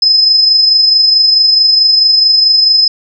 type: tone with amplitude modulation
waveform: sine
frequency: 5100 Hz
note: D#8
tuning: 42 cents sharp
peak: -3 dBFS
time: 0.02-2.88 s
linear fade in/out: 5 ms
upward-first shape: sine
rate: 24.6 Hz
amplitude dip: 40%
effects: none